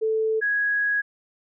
sine tone pair in turn, 440 / 1661.2 Hz, A4 / G#6, 0 / 0 cents, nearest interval octave + major seventh, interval 2300 cents, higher second, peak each -20 dBFS, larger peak neither, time 0.01-0.41 / 0.41-1.02 s, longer second, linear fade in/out 20 ms, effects none

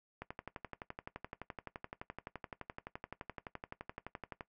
click train, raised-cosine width 0.5 ms, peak -27 dBFS, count 50, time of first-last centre 0.22-4.408 s, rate 11.7 Hz, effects noise-tail reverb RT60 0.1 s tail -17 dB re dry

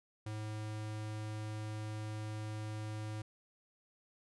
square tone, 107.5 Hz, A2, 40 cents flat, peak -40 dBFS, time 0.26-3.22 s, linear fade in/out 5 ms, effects resampled to 24000 Hz

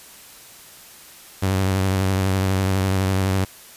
sawtooth tone with vibrato, 95.4 Hz, G2, 47 cents flat, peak -14 dBFS, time 1.42-3.45 s, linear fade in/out 10 ms, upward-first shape sine, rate 12 Hz, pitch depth 39 cents each way, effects white hiss -44 dBFS RMS until 3.76 s + resampled to 32000 Hz

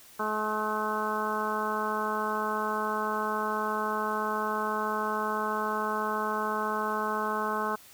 harmonic tone with a mistuned harmonic, 213.9 Hz, A3, 49 cents flat, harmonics 1 / 2 / 3 / 4 / 5 / 6 / 7, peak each -37 / -35 / -38 / -35 / -32 / -35 / -37 dBFS, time 0.19-7.76 s, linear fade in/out 10 ms, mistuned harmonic 7, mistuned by +18 cents, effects white hiss -53 dBFS RMS until 7.93 s

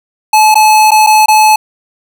square tone with dropouts, 861 Hz, A5, 38 cents flat, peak -4 dBFS, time 0.33-1.56 s, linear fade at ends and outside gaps 5 ms, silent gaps 0.544-0.554 / 0.908-0.916 / 1.065-1.07 / 1.26-1.283 s, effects none

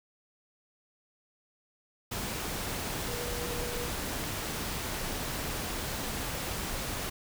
sine tone in noise, 483.3 Hz, B4, 38 cents flat, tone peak -38 dBFS, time 3.08-3.87 s, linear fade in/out 10 ms, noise pink, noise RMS -35 dBFS, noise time 2.11-7.1 s, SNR -6 dB, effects none

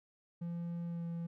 triangle tone with pitch glide, 170.9 to 168.84 Hz, F3 to E3, -37 to +42 cents, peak -35 dBFS, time 0.41-1.27 s, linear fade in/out 10 ms, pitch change -21 cents, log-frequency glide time 0.86-1.05 s, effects none

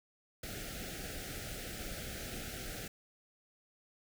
pink band-stop noise, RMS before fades -43 dBFS, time 0.43-2.88 s, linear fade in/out 5 ms, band 790 to 1300 Hz, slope 96 dB/octave, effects none

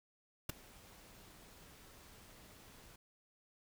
pink noise with ADSR envelope, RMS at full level -35 dBFS, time 0.49-2.96 s, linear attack 5 ms, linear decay 10 ms, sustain -24 dB, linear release 5 ms, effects none

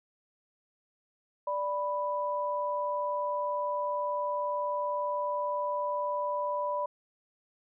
sine tone pair together, 587.3 / 987.8 Hz, D5 / B5, 0 / 0 cents, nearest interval major sixth, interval 900 cents, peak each -32 / -31 dBFS, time 1.47-6.86 s, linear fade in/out 5 ms, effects none

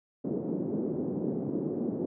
white band-pass noise, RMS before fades -32 dBFS, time 0.24-2.06 s, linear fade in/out 10 ms, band 160 to 390 Hz, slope 24 dB/octave, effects none

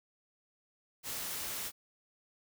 white noise, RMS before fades -39 dBFS, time 1.03-1.72 s, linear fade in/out 50 ms, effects none

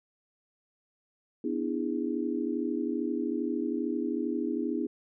sine chord, E dominant seventh, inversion second, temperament just, 247.2 / 296.7 / 329.6 / 412 Hz, B3 / D4 / E4 / G#4, +2 / +18 / 0 / -14 cents, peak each -33 / -33 / -33 / -36 dBFS, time 1.44-4.87 s, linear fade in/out 5 ms, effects none

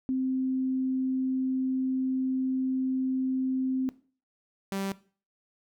sine / sawtooth tone pair in turn, 260.7 / 195.3 Hz, C4 / G3, -6 / -6 cents, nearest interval perfect fourth, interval 500 cents, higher first, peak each -25 / -26 dBFS, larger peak first, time 0.09-3.89 / 4.72-4.92 s, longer first, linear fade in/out 0 ms, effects noise-tail reverb RT60 0.4 s tail -18 dB re dry

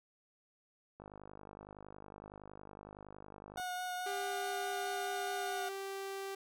click train, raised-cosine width 1 ms, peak -36 dBFS, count 133, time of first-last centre 1-3.598 s, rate 50.8 Hz
30% pulse tone with vibrato, 727 Hz, F#5, 31 cents flat, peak -35 dBFS, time 3.57-5.69 s, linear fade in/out 5 ms, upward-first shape sine, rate 4.7 Hz, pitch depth 9 cents each way
sawtooth tone with pitch glide, 398.5 to 390.5 Hz, G4 to G4, +28 to -7 cents, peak -36 dBFS, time 4.06-6.35 s, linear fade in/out 5 ms, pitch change -35 cents, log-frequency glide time 5.39-5.68 s
effects none

